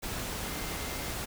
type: tone in noise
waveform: sine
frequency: 2093 Hz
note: C7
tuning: in tune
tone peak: -47 dBFS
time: 0.45-1.12 s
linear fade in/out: 20 ms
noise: pink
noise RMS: -36 dBFS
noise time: 0.02-1.26 s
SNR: -14 dB
effects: none